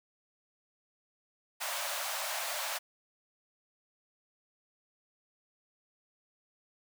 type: high-pass noise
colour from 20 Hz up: pink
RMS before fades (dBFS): -36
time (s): 1.6-2.79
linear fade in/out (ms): 20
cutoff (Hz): 560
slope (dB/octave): 96
effects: none